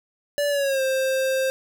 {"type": "tone with pitch glide", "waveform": "square", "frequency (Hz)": [579, 527.9], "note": ["D5", "C5"], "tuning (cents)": [-25, 15], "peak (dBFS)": -21, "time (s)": [0.38, 1.5], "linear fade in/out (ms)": 0, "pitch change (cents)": -160, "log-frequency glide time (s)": [0.49, 0.82], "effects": []}